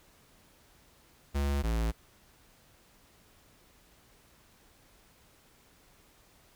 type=tone pair in turn; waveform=square; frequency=70.5 / 55.96 Hz; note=C#2 / A1; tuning=+30 / +30 cents; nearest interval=major third; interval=400 cents; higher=first; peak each=-28 dBFS; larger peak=neither; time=1.34-1.63 / 1.63-1.92 s; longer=neither; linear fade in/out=20 ms; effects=pink hiss -62 dBFS RMS until 6.55 s